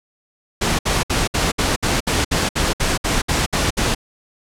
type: noise bursts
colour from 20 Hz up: pink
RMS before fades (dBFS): -18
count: 14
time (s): 0.61-3.949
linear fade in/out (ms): 10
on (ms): 180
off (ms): 63
effects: low-pass 9000 Hz 12 dB/octave